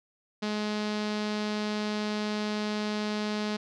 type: tone with low-pass filter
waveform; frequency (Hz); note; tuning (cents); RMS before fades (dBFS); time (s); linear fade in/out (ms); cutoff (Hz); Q
sawtooth; 211; G#3; +28; -31; 0.42-3.57; 10; 4600; 2
effects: none